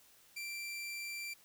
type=tone; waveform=sawtooth; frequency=2353 Hz; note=D7; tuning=3 cents sharp; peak=-37 dBFS; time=0.36-1.34 s; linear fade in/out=10 ms; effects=white hiss -64 dBFS RMS until 1.44 s